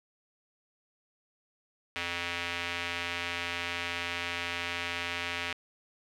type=tone with band-pass filter; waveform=square; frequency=86.5 Hz; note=F2; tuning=16 cents flat; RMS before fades=-35 dBFS; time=1.96-5.53 s; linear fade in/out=0 ms; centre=2500 Hz; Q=1.9; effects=none